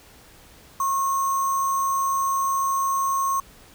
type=tone with sample-and-hold; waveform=sine; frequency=1087 Hz; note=C#6; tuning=34 cents flat; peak=-20 dBFS; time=0.8-3.4 s; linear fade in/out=2 ms; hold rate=7350 Hz; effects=pink hiss -50 dBFS RMS until 3.74 s